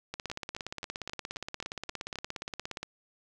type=two click trains; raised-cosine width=0.2 ms; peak=-22 / -19 dBFS; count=8 / 47; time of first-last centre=0.3-2.157 / 0.14-2.83 s; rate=3.77 / 17.1 Hz; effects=none